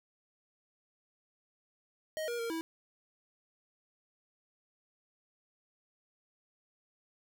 square tone with pitch steps, 626 / 474.8 / 463 / 326.2 Hz, D#5 / A#4 / A#4 / E4, +10 / +32 / -12 / -18 cents, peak -35 dBFS, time 2.17-2.61 s, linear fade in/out 0 ms, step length 110 ms, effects none

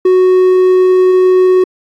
triangle tone, 369.5 Hz, F#4, 2 cents flat, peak -3 dBFS, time 0.05-1.64 s, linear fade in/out 5 ms, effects AAC 48 kbps

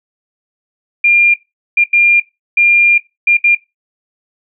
sine tone bursts at uneven times, 2400 Hz, D7, 37 cents sharp, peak -6 dBFS, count 6, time 1.04-1.34 / 1.77-1.84 / 1.93-2.2 / 2.57-2.98 / 3.27-3.37 / 3.44-3.55 s, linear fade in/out 5 ms, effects noise-tail reverb RT60 0.2 s tail -17 dB re dry

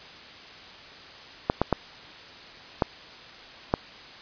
clicks, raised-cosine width 1 ms, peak -6 dBFS, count 5, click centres 1.499 / 1.616 / 1.727 / 2.822 / 3.739 s, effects white hiss -45 dBFS RMS until 4.21 s + resampled to 11025 Hz

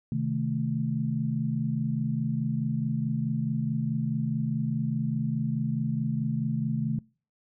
sine chord, A diminished, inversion first, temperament equal, 130.81 / 155.56 / 220 Hz, C3 / Eb3 / A3, 0 / 0 / 0 cents, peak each -30 dBFS, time 0.12-6.99 s, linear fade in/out 2 ms, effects noise-tail reverb RT60 0.4 s tail -26 dB re dry

